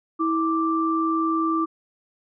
sine tone pair together, 324.5 / 1174.7 Hz, E4 / D6, -27 / 0 cents, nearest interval octave + minor seventh, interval 2227 cents, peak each -22 / -23 dBFS, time 0.19-1.66 s, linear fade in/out 20 ms, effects none

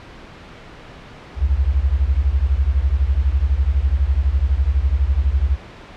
sine beating tone pair, 61.74 / 73.74 Hz, B1 / D2, 0 / +8 cents, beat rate 12 Hz, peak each -17 dBFS, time 1.36-5.58 s, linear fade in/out 50 ms, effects pink hiss -39 dBFS RMS until 5.96 s + low-pass 3000 Hz 12 dB/octave

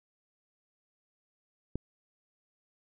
click, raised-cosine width 3 ms, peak -20 dBFS, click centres 1.756 s, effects none

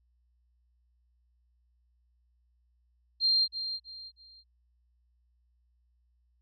sine tone with echo, 4186 Hz, C8, in tune, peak -22 dBFS, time 3.2-3.48 s, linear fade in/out 50 ms, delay 320 ms, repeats 3, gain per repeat -10 dB, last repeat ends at 4.44 s, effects added 60 Hz sine -67 dBFS peak until 6.41 s

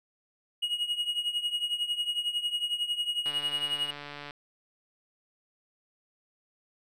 triangle tone with tremolo, 2891 Hz, F#7, 41 cents flat, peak -23 dBFS, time 0.62-3.91 s, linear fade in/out 10 ms, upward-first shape triangle, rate 11 Hz, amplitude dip 85%
click train, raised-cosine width 0.3 ms, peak -25 dBFS, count 153, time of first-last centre 3.26-4.308 s, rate 145 Hz
effects none

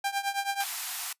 sawtooth tone with tremolo, 795 Hz, G5, 24 cents sharp, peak -21 dBFS, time 0.04-0.64 s, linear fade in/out 5 ms, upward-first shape triangle, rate 9.3 Hz, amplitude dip 90%
white high-pass noise, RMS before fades -34 dBFS, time 0.6-1.13 s, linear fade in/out 5 ms, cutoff 690 Hz, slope 96 dB/octave
effects noise-tail reverb RT60 0.1 s tail -22 dB re dry + resampled to 32000 Hz

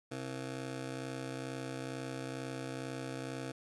20% pulse ring-modulated tone, 199 Hz, G3, 26 cents sharp, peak -31 dBFS, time 0.11-3.52 s, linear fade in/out 10 ms, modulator 68.4 Hz, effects resampled to 24000 Hz + 11-bit

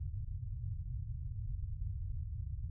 white low-pass noise, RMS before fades -40 dBFS, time 0-2.7 s, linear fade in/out 2 ms, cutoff 120 Hz, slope 48 dB/octave, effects none

